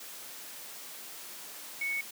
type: tone in noise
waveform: sine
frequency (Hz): 2217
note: C#7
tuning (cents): 0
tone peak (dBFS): -30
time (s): 1.81-2.01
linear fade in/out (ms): 5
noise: white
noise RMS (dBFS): -45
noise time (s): 0-2.11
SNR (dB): +12
effects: high-pass 200 Hz 12 dB/octave